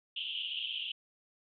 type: band-pass noise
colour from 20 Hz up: pink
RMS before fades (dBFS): -38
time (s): 0.16-0.92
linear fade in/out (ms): 5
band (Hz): 2800 to 3300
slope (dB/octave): 96
effects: none